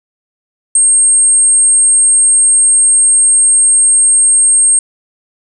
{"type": "tone", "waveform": "sine", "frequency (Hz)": 8510, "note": "C9", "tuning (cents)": 28, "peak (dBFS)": -5, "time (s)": [0.75, 4.79], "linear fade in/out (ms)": 2, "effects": []}